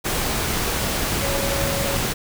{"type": "tone in noise", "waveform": "sine", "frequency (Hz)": 554.4, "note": "C#5", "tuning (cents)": 0, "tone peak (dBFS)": -26, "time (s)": [1.21, 1.98], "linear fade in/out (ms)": 20, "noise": "pink", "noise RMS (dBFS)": -23, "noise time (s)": [0.04, 2.14], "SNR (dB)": -6, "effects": []}